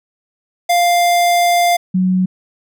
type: tone pair in turn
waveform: square / sine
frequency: 698.5 / 185.01 Hz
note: F5 / F#3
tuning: 0 / 0 cents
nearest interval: octave + major seventh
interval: 2300 cents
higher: first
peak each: -11 dBFS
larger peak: neither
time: 0.69-1.77 / 1.94-2.26 s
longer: first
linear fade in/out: 10 ms
effects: none